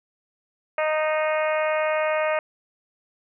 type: harmonic tone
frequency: 309.7 Hz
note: D#4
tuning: 8 cents flat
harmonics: 2 / 3 / 4 / 5 / 6 / 7 / 8 / 9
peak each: -22 / -31 / -30 / -34 / -33 / -33 / -34 / -41 dBFS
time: 0.78-2.39 s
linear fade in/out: 2 ms
effects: none